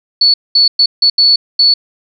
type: tone bursts at uneven times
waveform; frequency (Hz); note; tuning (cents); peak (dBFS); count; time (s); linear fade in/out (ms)
sine; 4435; C#8; 0; -5; 6; 0.21-0.34 / 0.55-0.68 / 0.79-0.86 / 1.02-1.1 / 1.18-1.36 / 1.59-1.74; 5
effects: none